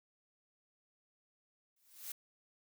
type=noise with exponential growth; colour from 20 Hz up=blue; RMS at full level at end=-40 dBFS; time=1.76-2.12 s; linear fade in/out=5 ms; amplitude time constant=77 ms; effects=none